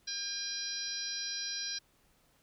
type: harmonic tone with a mistuned harmonic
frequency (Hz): 805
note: G5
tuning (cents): +46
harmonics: 2 / 3 / 4 / 5 / 6 / 7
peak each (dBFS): -45 / -49 / -48 / -40 / -41 / -40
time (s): 0.07-1.79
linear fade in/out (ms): 10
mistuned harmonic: 6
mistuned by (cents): +24
effects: pink hiss -69 dBFS RMS until 2.42 s